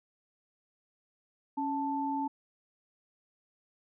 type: tone pair together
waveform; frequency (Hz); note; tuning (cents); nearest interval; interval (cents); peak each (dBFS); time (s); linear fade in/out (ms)
sine; 277.2 / 880; C#4 / A5; 0 / 0; octave + minor sixth; 2000; -33 / -32; 1.57-2.28; 10
effects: none